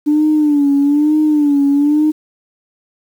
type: tone with vibrato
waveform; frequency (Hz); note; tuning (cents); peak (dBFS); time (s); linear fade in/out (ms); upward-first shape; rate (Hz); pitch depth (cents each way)
sine; 293.7; D4; 0; -8; 0.06-2.12; 20; sine; 1.1; 79
effects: tanh soft clip ceiling -5 dBFS + 7-bit